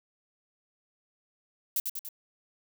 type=noise with echo; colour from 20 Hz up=violet; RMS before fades=-28 dBFS; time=1.76-1.8 s; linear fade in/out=2 ms; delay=96 ms; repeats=3; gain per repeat=-4 dB; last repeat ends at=2.088 s; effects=none